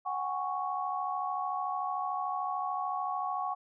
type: chord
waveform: sine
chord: F# suspended second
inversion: none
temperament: equal with one note detuned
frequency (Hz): 740 / 813.5 / 1108.7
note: F#5 / G#5 / C#6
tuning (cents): 0 / -36 / 0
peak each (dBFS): -35 / -37 / -34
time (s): 0.05-3.55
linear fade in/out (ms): 20
effects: none